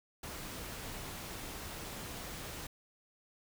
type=noise; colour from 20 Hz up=pink; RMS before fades=-44 dBFS; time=0.23-2.67 s; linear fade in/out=5 ms; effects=none